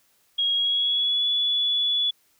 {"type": "tone with pitch glide", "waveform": "sine", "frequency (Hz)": [3290, 3422], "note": ["G#7", "A7"], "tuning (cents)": [-17, -49], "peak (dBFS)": -20, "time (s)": [0.38, 2.11], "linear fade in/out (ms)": 10, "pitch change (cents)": 68, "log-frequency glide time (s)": [0.56, 1.26], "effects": ["white hiss -64 dBFS RMS until 2.39 s"]}